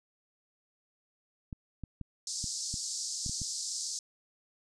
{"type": "clicks", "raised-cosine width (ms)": 5, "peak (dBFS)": -27, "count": 8, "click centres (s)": [1.528, 1.837, 2.013, 2.442, 2.741, 3.263, 3.295, 3.417]}
{"type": "band-pass noise", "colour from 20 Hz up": "pink", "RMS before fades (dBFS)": -37, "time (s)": [2.27, 3.99], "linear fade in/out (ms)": 2, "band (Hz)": [4600, 8300], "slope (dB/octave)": 48}
{"effects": []}